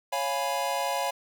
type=chord; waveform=square; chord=C# dominant seventh; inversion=none; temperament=equal; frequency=554.4 / 698.5 / 830.6 / 987.8 Hz; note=C#5 / E#5 / G#5 / B5; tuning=0 / 0 / 0 / 0 cents; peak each=-33 dBFS; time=0.12-1.11 s; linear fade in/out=10 ms; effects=none